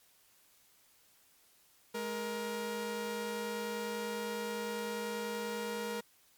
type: tone pair together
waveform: sawtooth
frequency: 210.7 / 471.4 Hz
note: G#3 / A#4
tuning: +25 / +19 cents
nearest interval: octave + major second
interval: 1394 cents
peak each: -37 / -33 dBFS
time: 1.94-6.01 s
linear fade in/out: 10 ms
effects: white hiss -66 dBFS RMS until 6.37 s + MP3 96 kbps